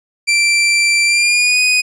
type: tone with pitch glide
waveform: sawtooth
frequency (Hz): 2349 to 2489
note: D7 to D#7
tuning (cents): 0 to 0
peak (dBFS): -7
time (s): 0.27-1.82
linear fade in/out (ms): 20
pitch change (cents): +100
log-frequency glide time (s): 1.05-1.6
effects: resampled to 22050 Hz